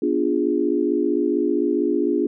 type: chord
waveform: sine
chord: B diminished seventh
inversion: none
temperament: equal with one note detuned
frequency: 246.9 / 293.7 / 349.2 / 413.6 Hz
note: B3 / D4 / F4 / Ab4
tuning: 0 / 0 / 0 / -7 cents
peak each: -26 / -22 / -22 / -24 dBFS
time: 0.02-2.27 s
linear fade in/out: 5 ms
effects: none